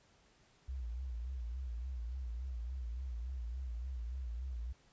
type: tone with vibrato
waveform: sine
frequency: 61.3 Hz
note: B1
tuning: 12 cents flat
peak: -38 dBFS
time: 0.68-4.73 s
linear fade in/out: 10 ms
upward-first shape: sine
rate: 3.5 Hz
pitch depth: 130 cents each way
effects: pink hiss -68 dBFS RMS until 4.92 s + resampled to 16000 Hz